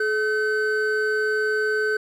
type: tone pair together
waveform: triangle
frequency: 428.2 / 1526 Hz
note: A4 / G6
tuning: -47 / -47 cents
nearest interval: octave + minor seventh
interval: 2200 cents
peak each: -21 dBFS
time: 0-1.97 s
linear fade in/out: 5 ms
effects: none